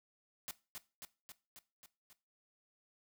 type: noise with echo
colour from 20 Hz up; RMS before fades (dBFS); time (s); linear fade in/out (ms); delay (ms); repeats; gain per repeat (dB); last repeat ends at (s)
white; -43; 0.48-0.51; 0; 270; 6; -3; 2.13
effects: noise-tail reverb RT60 0.3 s tail -18 dB re dry